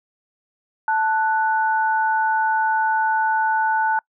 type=tone pair together; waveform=sine; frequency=880 / 1480 Hz; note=A5 / F#6; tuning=0 / 0 cents; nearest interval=major sixth; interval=900 cents; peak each=-18 / -22 dBFS; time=0.88-3.99 s; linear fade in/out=2 ms; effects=noise-tail reverb RT60 0.1 s tail -26 dB re dry